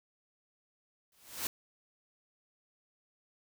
white noise with exponential growth, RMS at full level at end -32 dBFS, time 1.12-1.47 s, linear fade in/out 2 ms, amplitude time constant 74 ms, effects none

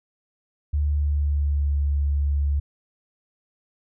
sine tone with pitch glide, 73.42 to 71.45 Hz, D2 to D2, 0 to -47 cents, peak -19 dBFS, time 0.73-2.6 s, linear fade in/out 10 ms, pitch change -47 cents, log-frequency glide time 0.89-1.78 s, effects none

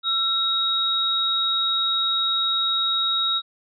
sine tone pair together, 1344 / 3792 Hz, E6 / A#7, +33 / +29 cents, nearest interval octave + tritone, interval 1796 cents, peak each -27 / -20 dBFS, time 0.03-3.42 s, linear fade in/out 50 ms, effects none

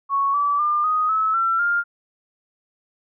sine tone with pitch steps, 1108.7 / 1153.1 / 1199.3 / 1247.4 / 1297.3 / 1349.3 / 1403.3 Hz, C#6 / D6 / D6 / D#6 / E6 / E6 / F6, 0 / -32 / +36 / +4 / -28 / +40 / +8 cents, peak -17 dBFS, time 0.09-1.84 s, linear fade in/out 50 ms, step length 250 ms, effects none

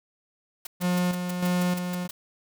white noise bursts, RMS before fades -36 dBFS, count 10, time 0.65-2.11 s, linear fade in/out 5 ms, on 20 ms, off 140 ms
45% pulse tone with tremolo, 178.9 Hz, F3, 42 cents sharp, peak -22 dBFS, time 0.8-2.08 s, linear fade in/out 50 ms, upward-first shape square, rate 1.6 Hz, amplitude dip 50%
effects none

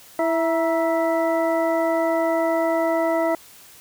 harmonic tone with a mistuned harmonic, 329.6 Hz, E4, in tune, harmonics 1 / 2 / 3 / 4 / 6, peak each -24 / -20 / -28 / -31 / -32 dBFS, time 0.19-3.35 s, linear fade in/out 2 ms, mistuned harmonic 3, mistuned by -67 cents, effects white hiss -47 dBFS RMS until 3.8 s

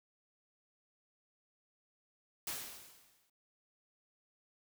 white noise with exponential decay, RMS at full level -38 dBFS, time 2.47-3.3 s, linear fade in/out 5 ms, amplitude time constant 180 ms, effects none

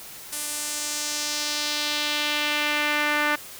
sawtooth tone with band-pass filter sweep, 296.9 Hz, D4, 19 cents sharp, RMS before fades -26 dBFS, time 0.32-3.36 s, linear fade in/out 10 ms, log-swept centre 10000 to 1700 Hz, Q 1.6, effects white hiss -41 dBFS RMS until 3.59 s

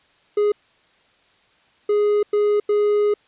triangle tone bursts at uneven times, 415.3 Hz, G#4, in tune, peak -13 dBFS, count 4, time 0.37-0.52 / 1.89-2.23 / 2.33-2.6 / 2.69-3.14 s, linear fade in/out 5 ms, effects white hiss -58 dBFS RMS until 3.27 s + resampled to 8000 Hz

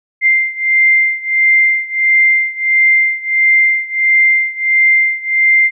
sine beating tone pair, 2093 / 2094.5 Hz, C7 / C7, 0 / +1 cents, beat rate 1.5 Hz, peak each -11 / -13 dBFS, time 0.21-5.71 s, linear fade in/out 50 ms, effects none

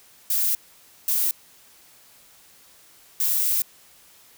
violet noise bursts at uneven times, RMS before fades -22 dBFS, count 3, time 0.3-0.55 / 1.08-1.31 / 3.2-3.62 s, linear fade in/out 2 ms, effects white hiss -53 dBFS RMS until 4.37 s

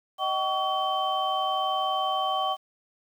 sine tone cluster, 621 / 762 / 1130 / 3097 Hz, D#5 / G5 / C#6 / G7, -3 / -49 / +33 / -22 cents, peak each -33 / -27 / -28 / -32 dBFS, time 0.18-2.57 s, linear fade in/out 50 ms, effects tanh soft clip ceiling -14 dBFS + 9-bit

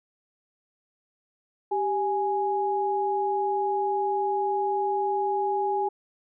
sine tone pair together, 392.4 / 830.6 Hz, G4 / G#5, +2 / 0 cents, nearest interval octave + minor second, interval 1298 cents, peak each -27 / -25 dBFS, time 1.71-5.89 s, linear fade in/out 10 ms, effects none

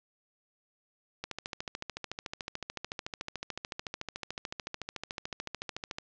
click train, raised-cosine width 0.2 ms, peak -19 dBFS, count 66, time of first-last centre 1.24-5.985 s, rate 13.7 Hz, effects resampled to 16000 Hz + 8-bit

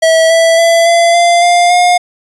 square tone with pitch steps, 649 / 659.2 / 669.6 / 680.1 / 690.8 / 701.6 / 712.7 Hz, E5 / E5 / E5 / F5 / F5 / F5 / F5, -27 / 0 / +27 / -46 / -19 / +8 / +35 cents, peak -6 dBFS, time 0.02-1.98 s, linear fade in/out 10 ms, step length 280 ms, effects resampled to 24000 Hz

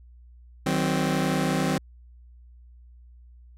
sawtooth chord, C diminished, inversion first, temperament just, 156.98 / 188.37 / 261.6 Hz, Eb3 / Gb3 / C4, +16 / +31 / 0 cents, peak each -23 dBFS, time 0.66-1.78 s, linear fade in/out 5 ms, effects added 60 Hz sine -47 dBFS peak until 3.57 s + low-pass 12000 Hz 12 dB/octave

